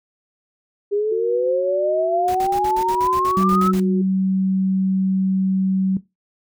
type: exponential sweep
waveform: sine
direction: up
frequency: 402.4 to 1318.5 Hz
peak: -17 dBFS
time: 0.91-3.72 s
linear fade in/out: 20 ms
type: tone with pitch glide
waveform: sine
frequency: 370 to 366.4 Hz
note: F#4 to F#4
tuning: 0 to -17 cents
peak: -22 dBFS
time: 1.11-4.02 s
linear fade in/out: 10 ms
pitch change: -17 cents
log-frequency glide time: 3.42-3.9 s
type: noise bursts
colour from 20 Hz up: pink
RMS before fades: -34 dBFS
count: 13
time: 2.28-3.798 s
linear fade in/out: 0 ms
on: 66 ms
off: 55 ms
type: tone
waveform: sine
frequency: 190 Hz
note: F#3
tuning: 46 cents sharp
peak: -16 dBFS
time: 3.37-5.97 s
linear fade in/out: 2 ms
effects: noise-tail reverb RT60 0.2 s tail -17 dB re dry